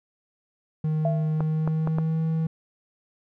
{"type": "tone with pitch glide", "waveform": "triangle", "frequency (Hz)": [155.5, 160.89], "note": ["D#3", "E3"], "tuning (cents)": [-1, -42], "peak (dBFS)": -20, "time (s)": [0.84, 2.47], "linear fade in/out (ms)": 5, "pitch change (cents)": 59, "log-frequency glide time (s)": [1.33, 2.21]}
{"type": "tone with exponential decay", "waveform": "sine", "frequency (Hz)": 670, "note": "E5", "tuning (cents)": 28, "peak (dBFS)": -21, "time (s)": [1.05, 1.4], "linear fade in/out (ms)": 2, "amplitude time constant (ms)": 76}
{"type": "clicks", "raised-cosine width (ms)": 1, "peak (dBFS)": -15, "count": 4, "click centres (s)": [1.406, 1.676, 1.874, 1.985]}
{"effects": []}